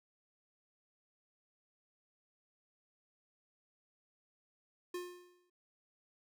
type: tone with exponential decay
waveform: square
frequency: 356.3 Hz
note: F4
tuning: 35 cents sharp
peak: -38 dBFS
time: 4.94-5.5 s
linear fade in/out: 5 ms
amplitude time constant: 120 ms
effects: none